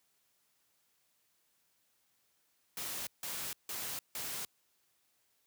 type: noise bursts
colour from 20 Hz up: white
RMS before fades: -40 dBFS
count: 4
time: 2.77-4.45 s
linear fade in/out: 2 ms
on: 300 ms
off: 160 ms
effects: white hiss -75 dBFS RMS until 5.46 s + high-pass 60 Hz 12 dB/octave